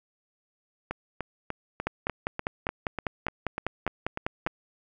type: two click trains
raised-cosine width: 0.5 ms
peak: -12 / -16 dBFS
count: 14 / 13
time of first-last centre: 1.87-4.465 / 0.91-4.471 s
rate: 5.01 / 3.37 Hz
effects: none